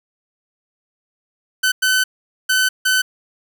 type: tone bursts at uneven times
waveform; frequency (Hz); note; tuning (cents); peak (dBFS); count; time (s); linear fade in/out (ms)
sawtooth; 1517; F#6; +43; -10; 4; 1.63-1.72 / 1.82-2.04 / 2.49-2.69 / 2.85-3.02; 10
effects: none